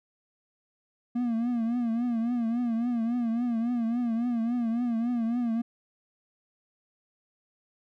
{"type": "tone with vibrato", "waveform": "triangle", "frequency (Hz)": 235.2, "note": "A#3", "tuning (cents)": 16, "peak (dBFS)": -23, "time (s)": [1.15, 5.62], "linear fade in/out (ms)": 10, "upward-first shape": "triangle", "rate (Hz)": 3.6, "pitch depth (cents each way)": 98, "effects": []}